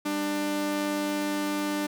sawtooth tone pair together, 198.42 / 297.3 Hz, G3 / D4, +21 / +21 cents, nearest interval perfect fifth, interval 700 cents, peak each -32 / -23 dBFS, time 0.05-1.87 s, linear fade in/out 10 ms, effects none

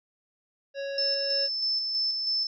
harmonic tone, 554.4 Hz, C#5, in tune, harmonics 1 / 3 / 5 / 7 / 9 / 10, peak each -31 / -41 / -45 / -48 / -50 / -51 dBFS, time 0.74-1.49 s, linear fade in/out 50 ms
sine tone with tremolo, 5274 Hz, E8, in tune, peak -24 dBFS, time 0.98-2.47 s, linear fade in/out 2 ms, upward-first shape square, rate 3.1 Hz, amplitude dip 35%
effects none

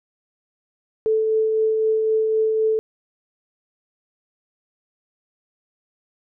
sine tone with tremolo, 438.7 Hz, A4, 5 cents flat, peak -15 dBFS, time 1.06-2.79 s, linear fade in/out 0 ms, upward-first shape triangle, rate 3.9 Hz, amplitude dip 30%, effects none

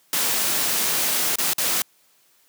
white noise with dropouts, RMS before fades -22 dBFS, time 0.13-1.82 s, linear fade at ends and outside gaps 1 ms, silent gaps 1.357-1.385 / 1.534-1.582 s, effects white hiss -60 dBFS RMS until 2.48 s + high-pass 150 Hz 12 dB/octave

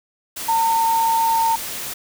sine tone in noise, 909 Hz, A#5, 44 cents flat, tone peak -15 dBFS, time 0.48-1.56 s, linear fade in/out 10 ms, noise white, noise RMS -29 dBFS, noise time 0.36-1.94 s, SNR +11 dB, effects none

